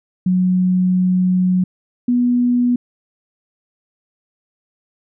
sine tone pair in turn, 183.2 / 244.5 Hz, F#3 / B3, -17 / -17 cents, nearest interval perfect fourth, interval 500 cents, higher second, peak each -12 dBFS, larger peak neither, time 0.26-1.64 / 2.08-2.76 s, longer first, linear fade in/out 5 ms, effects none

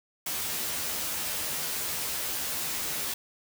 white noise with comb filter, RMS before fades -32 dBFS, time 0.26-3.14 s, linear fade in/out 5 ms, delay 13 ms, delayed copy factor +0.85, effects none

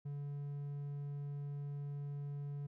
triangle tone, 143.2 Hz, D3, 43 cents flat, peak -38 dBFS, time 0.05-2.67 s, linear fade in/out 10 ms, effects none

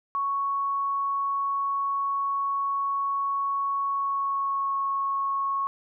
sine tone with pitch glide, 1110 to 1100.4 Hz, C#6 to C#6, +2 to -13 cents, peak -24 dBFS, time 0.15-5.67 s, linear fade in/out 0 ms, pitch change -15 cents, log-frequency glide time 3.86-4.74 s, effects none

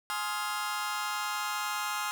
sawtooth chord, F minor seventh, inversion first, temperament just, 838.1 / 1047.7 / 1257.2 / 1396.9 Hz, Ab5 / C6 / Eb6 / F6, +16 / +2 / +18 / 0 cents, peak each -33 dBFS, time 0.1-2.11 s, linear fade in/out 0 ms, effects none

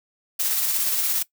blue noise with tremolo, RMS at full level -22 dBFS, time 0.39-1.23 s, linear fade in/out 10 ms, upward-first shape square, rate 17 Hz, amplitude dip 25%, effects noise-tail reverb RT60 0.1 s tail -19 dB re dry

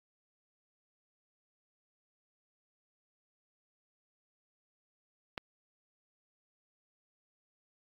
click, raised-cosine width 0.3 ms, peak -20 dBFS, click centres 5.378 s, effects AAC 64 kbps

